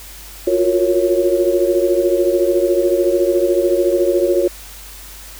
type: chord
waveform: sine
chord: Gb major seventh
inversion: third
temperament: equal with one note detuned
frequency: 349.2 / 363 / 466.2 / 554.4 Hz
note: F4 / Gb4 / Bb4 / Db5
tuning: 0 / -33 / 0 / 0 cents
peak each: -17 / -17 / -22 / -17 dBFS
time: 0.47-4.48 s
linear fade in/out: 5 ms
effects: added 50 Hz sine -38 dBFS peak until 5.39 s + white hiss -37 dBFS RMS until 5.39 s